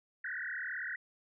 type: tone with frequency modulation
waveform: sine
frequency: 1704 Hz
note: G#6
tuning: 44 cents sharp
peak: -36 dBFS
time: 0.24-0.96 s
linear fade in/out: 5 ms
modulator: 37.8 Hz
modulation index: 6.3
effects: none